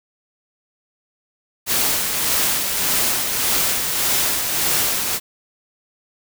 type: noise with tremolo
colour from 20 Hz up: white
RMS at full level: -18 dBFS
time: 1.66-5.2 s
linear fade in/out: 50 ms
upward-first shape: sine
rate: 1.7 Hz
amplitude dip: 40%
effects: none